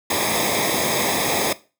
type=noise with comb filter; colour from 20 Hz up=pink; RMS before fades=-21 dBFS; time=0.1-1.53 s; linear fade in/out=5 ms; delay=0.69 ms; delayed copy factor=-0.8; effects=noise-tail reverb RT60 0.3 s tail -17 dB re dry + high-pass 100 Hz 12 dB/octave